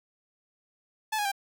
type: tone with pitch steps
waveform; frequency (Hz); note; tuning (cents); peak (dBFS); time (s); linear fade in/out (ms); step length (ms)
sawtooth; 867 / 828.3 / 791.4; A5 / G#5 / G5; -26 / -5 / +16; -23; 1.12-1.318; 10; 66
effects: none